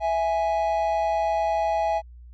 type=tone pair together; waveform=triangle; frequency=659.3 / 830.7 Hz; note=E5 / G#5; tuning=0 / 0 cents; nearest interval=major third; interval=400 cents; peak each=-22 dBFS; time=0-2.02 s; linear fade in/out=50 ms; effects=added 60 Hz sine -42 dBFS peak until 2.33 s + resampled to 16000 Hz